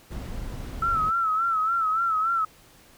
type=noise; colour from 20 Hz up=brown; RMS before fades=-34 dBFS; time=0.1-1.11 s; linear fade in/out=20 ms
type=tone with vibrato; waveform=sine; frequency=1318.5 Hz; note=E6; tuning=in tune; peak=-21 dBFS; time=0.82-2.45 s; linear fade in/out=5 ms; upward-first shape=sine; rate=3.5 Hz; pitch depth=75 cents each way
effects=pink hiss -54 dBFS RMS until 2.97 s